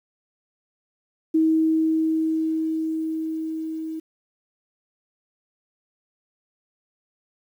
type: tone with level ramp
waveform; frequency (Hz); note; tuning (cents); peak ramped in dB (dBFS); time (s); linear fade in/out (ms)
sine; 319; D#4; +43; -15 to -28; 1.34-4; 10
effects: 9-bit